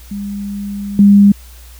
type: tone with level steps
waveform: sine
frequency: 201.6 Hz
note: G3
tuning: 49 cents sharp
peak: -20 / -3 dBFS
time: 0.11-1.32 s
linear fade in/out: 5 ms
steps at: 0.99 s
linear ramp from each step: 2 ms
effects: added 60 Hz sine -35 dBFS peak until 1.79 s + white hiss -43 dBFS RMS until 1.79 s